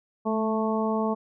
harmonic tone with a mistuned harmonic, 220 Hz, A3, in tune, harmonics 1 / 2 / 3 / 4 / 5, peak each -26 / -29 / -31 / -32 / -33 dBFS, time 0.25-1.15 s, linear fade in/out 20 ms, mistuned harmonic 1, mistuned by -18 cents, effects none

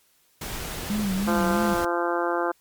pink noise, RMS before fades -33 dBFS, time 0.41-1.85 s, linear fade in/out 5 ms
sine tone with vibrato, 200 Hz, G3, 35 cents sharp, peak -23 dBFS, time 0.9-1.74 s, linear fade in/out 0 ms, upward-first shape sine, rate 3.1 Hz, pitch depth 110 cents each way
harmonic tone, 172.6 Hz, F3, 20 cents flat, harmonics 2 / 3 / 4 / 5 / 6 / 7 / 8 / 9, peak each -27 / -29 / -30 / -31 / -32 / -32 / -33 / -34 dBFS, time 1.27-2.52 s, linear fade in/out 10 ms
effects white hiss -63 dBFS RMS until 2.6 s + MP3 96 kbps

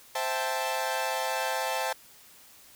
sawtooth chord, A minor seventh, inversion first, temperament equal, 523.3 / 659.3 / 784 / 880 Hz, C5 / E5 / G5 / A5, 0 / 0 / 0 / 0 cents, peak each -30 / -31 / -31 / -28 dBFS, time 0.15-1.93 s, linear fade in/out 5 ms, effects white hiss -54 dBFS RMS until 2.75 s

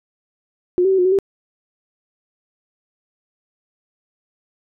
sine tone with pitch steps, 359.1 / 383.9 / 381.7 / 360 / 374.5 / 392.1 Hz, F4 / G4 / G4 / F#4 / F#4 / G4, +48 / -36 / -46 / -47 / +21 / 0 cents, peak -12 dBFS, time 0.78-1.188 s, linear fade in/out 0 ms, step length 68 ms, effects none

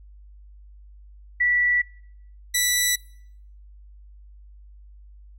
sine / 10% pulse tone pair in turn, 1956 / 1968.5 Hz, B6 / B6, -17 / -6 cents, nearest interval unison, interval 11 cents, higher second, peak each -17 / -10 dBFS, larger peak second, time 1.4-1.82 / 2.54-2.96 s, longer neither, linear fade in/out 10 ms, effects noise-tail reverb RT60 0.7 s tail -25 dB re dry + added 50 Hz sine -44 dBFS peak until 5.38 s

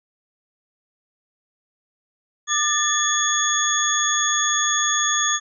sine tone cluster, 1206 / 1776 / 3429 / 6600 Hz, D6 / A6 / A7 / G#8, +46 / +16 / -45 / -12 cents, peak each -25 / -24 / -25 / -21 dBFS, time 2.47-5.4 s, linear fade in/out 50 ms, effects none

